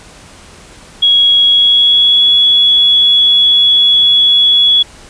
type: tone with pitch glide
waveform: sine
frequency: 3322 to 3376 Hz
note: G#7 to G#7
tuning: 0 to +28 cents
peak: -5 dBFS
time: 1.02-4.83 s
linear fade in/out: 10 ms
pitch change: +28 cents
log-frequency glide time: 1.43-2.28 s
effects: pink hiss -37 dBFS RMS until 5.09 s + resampled to 22050 Hz